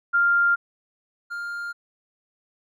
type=tone pair in turn; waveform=sine / triangle; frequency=1396.9 / 1402.4 Hz; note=F6 / F6; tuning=0 / +7 cents; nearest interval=unison; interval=7 cents; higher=second; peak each=-16 / -27 dBFS; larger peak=first; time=0.13-0.56 / 1.3-1.73 s; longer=neither; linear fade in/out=20 ms; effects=none